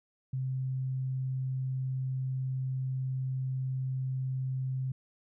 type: tone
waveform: sine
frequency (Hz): 130.81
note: C3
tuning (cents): 0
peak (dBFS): -30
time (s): 0.33-4.92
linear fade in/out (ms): 5
effects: none